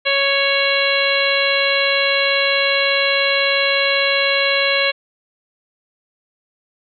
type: harmonic tone with a mistuned harmonic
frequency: 554.4 Hz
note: C#5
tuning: in tune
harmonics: 1 / 2 / 3 / 4 / 5 / 6 / 7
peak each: -20 / -26 / -23 / -20 / -21 / -24 / -23 dBFS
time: 0.05-4.92 s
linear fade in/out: 20 ms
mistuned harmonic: 7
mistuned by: +70 cents
effects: none